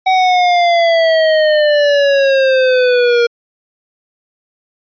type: exponential sweep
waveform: square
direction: down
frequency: 758 to 470 Hz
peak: -9 dBFS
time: 0.06-3.27 s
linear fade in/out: 10 ms
effects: resampled to 11025 Hz